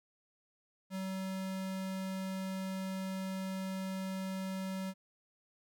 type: tone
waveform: square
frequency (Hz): 190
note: F#3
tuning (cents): +46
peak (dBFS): -37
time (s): 0.9-4.94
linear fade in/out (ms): 50
effects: none